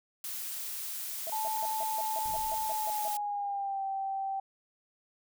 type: noise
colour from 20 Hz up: blue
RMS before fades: -38 dBFS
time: 0.24-3.17 s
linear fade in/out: 2 ms
type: tone bursts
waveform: sine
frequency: 659.3 Hz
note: E5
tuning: in tune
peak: -36 dBFS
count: 11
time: 1.27-3.078 s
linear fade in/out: 0 ms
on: 28 ms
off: 150 ms
type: tone with pitch glide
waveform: sine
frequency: 874 to 778.6 Hz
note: A5 to G5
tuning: -12 to -12 cents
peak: -31 dBFS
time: 1.32-4.4 s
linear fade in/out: 5 ms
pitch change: -200 cents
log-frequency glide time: 2.64-3.83 s
type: noise with exponential decay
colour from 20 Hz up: brown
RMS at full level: -44 dBFS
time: 2.25-3.22 s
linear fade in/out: 1 ms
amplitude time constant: 210 ms
effects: none